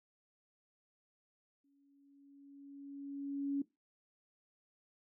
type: tone with exponential growth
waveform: sine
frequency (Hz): 280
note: C#4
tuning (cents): +18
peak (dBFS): -31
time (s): 1.64-3.62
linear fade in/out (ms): 5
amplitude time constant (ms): 430
effects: noise-tail reverb RT60 0.2 s tail -18 dB re dry